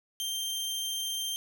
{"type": "tone", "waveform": "sawtooth", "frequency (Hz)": 3157, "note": "G7", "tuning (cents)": 12, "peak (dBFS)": -28, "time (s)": [0.2, 1.36], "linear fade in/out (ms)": 0, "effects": []}